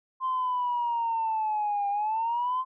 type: linear two-way sweep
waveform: sine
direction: down then up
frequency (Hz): 1046.5 to 801 to 1044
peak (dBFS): -24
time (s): 0.2-2.65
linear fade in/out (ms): 50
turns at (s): 1.89
effects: tanh soft clip ceiling -21 dBFS